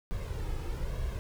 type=noise with flanger; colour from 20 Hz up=brown; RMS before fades=-34 dBFS; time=0.11-1.19 s; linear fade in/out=0 ms; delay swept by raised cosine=1.8 to 2.36 ms; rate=1.1 Hz; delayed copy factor=+0.6; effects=none